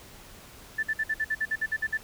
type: tone bursts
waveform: sine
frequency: 1760 Hz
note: A6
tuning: in tune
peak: -24 dBFS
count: 12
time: 0.78-1.975 s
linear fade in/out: 10 ms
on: 51 ms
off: 53 ms
effects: pink hiss -49 dBFS RMS until 2.03 s